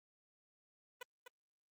10% pulse tone with echo, 493.9 Hz, B4, in tune, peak -36 dBFS, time 1.01-1.03 s, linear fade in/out 5 ms, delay 250 ms, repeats 1, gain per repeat -6 dB, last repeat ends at 1.28 s, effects Opus 24 kbps

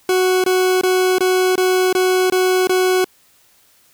40% pulse tone bursts, 370 Hz, F#4, in tune, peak -12 dBFS, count 8, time 0.09-3.044 s, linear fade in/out 2 ms, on 350 ms, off 22 ms, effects white hiss -54 dBFS RMS until 3.93 s

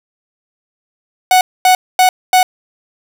45% pulse tone bursts, 740 Hz, F#5, in tune, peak -6 dBFS, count 4, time 1.31-2.43 s, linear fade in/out 2 ms, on 100 ms, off 240 ms, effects none

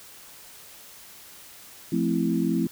sine chord, F major seventh, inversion none, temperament equal, 174.61 / 220 / 261.6 / 329.6 Hz, F3 / A3 / C4 / E4, 0 / 0 / 0 / 0 cents, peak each -27 dBFS, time 1.92-2.67 s, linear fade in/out 5 ms, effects white hiss -47 dBFS RMS until 2.71 s

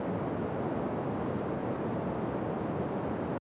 pink band-pass noise, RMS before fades -33 dBFS, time 0-3.38 s, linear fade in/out 2 ms, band 130 to 740 Hz, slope 12 dB/octave, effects high-pass 80 Hz 12 dB/octave + resampled to 8000 Hz

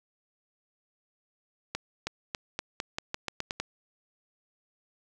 accelerating click train, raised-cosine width 0.2 ms, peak -14 dBFS, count 11, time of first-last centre 1.75-3.6 s, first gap 320 ms, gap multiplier 0.87, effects none

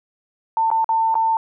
sine tone with dropouts, 897 Hz, A5, 33 cents sharp, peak -15 dBFS, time 0.57-1.37 s, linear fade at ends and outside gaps 1 ms, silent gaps 0.703-0.714 / 0.844-0.891 / 1.143-1.153 s, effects none

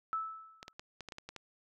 sine tone with exponential decay, 1310 Hz, E6, 11 cents flat, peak -30 dBFS, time 0.13-0.73 s, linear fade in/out 0 ms, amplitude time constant 130 ms
clicks, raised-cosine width 0.2 ms, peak -27 dBFS, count 9, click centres 0.629 / 0.681 / 0.795 / 1.007 / 1.087 / 1.122 / 1.184 / 1.29 / 1.363 s
effects none

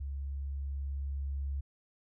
sine tone with level ramp, 69.3 Hz, C#2, in tune, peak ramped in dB -35 to -32 dBFS, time 0-1.61 s, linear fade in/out 10 ms, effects none

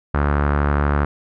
sawtooth tone with low-pass filter, 72.3 Hz, D2, 27 cents flat, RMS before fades -18 dBFS, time 0.14-1.05 s, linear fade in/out 5 ms, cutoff 1400 Hz, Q 2.9, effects none

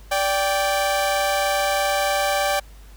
sawtooth tone pair together, 582.2 / 784 Hz, D5 / G5, -15 / 0 cents, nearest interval perfect fourth, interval 515 cents, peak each -18 / -18 dBFS, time 0.11-2.6 s, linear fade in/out 10 ms, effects added 50 Hz sine -41 dBFS peak until 2.96 s + pink hiss -52 dBFS RMS until 2.96 s

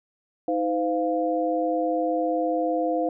sine tone cluster, 316.5 / 512 / 697 Hz, D#4 / C5 / F5, +30 / -38 / -4 cents, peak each -26 dBFS, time 0.48-3.09 s, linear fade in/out 2 ms, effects none

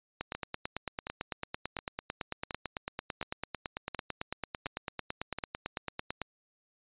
two click trains, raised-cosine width 0.3 ms, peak -18 / -20 dBFS, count 55 / 8, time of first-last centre 0.21-6.217 / 0.35-5.386 s, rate 8.99 / 1.39 Hz, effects resampled to 8000 Hz

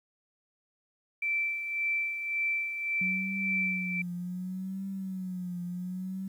sine tone with tremolo, 2334 Hz, D7, 11 cents flat, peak -26 dBFS, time 1.22-4.02 s, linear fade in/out 5 ms, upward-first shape sine, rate 1.8 Hz, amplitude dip 55%
sine tone with vibrato, 185 Hz, F#3, in tune, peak -33 dBFS, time 3.01-6.28 s, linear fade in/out 5 ms, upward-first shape triangle, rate 0.67 Hz, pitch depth 93 cents each way
effects 10-bit

